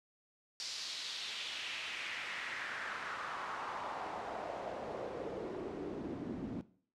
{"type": "noise with band-pass filter sweep", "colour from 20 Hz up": "pink", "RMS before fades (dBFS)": -42, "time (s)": [0.6, 6.61], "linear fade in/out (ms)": 0, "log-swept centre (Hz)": [5000, 230], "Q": 2.4, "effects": ["noise-tail reverb RT60 0.5 s tail -17 dB re dry", "low-pass 8000 Hz 12 dB/octave"]}